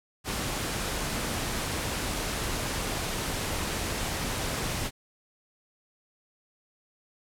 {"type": "noise", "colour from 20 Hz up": "pink", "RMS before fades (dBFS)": -31, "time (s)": [0.24, 4.91], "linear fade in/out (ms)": 50, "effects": ["low-pass 12000 Hz 12 dB/octave"]}